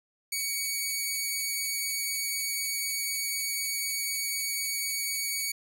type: tone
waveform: 10% pulse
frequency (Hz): 2248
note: C#7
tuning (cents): +24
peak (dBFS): -20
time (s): 0.32-5.52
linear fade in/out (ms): 5
effects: none